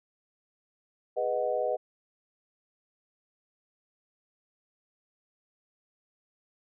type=chord; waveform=sine; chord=G# minor seventh; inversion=none; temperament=equal; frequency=415.3 / 493.9 / 622.3 / 740 Hz; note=G#4 / B4 / D#5 / F#5; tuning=0 / 0 / 0 / 0 cents; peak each=-36 / -30 / -30 / -34 dBFS; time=1.16-1.77 s; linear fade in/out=20 ms; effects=none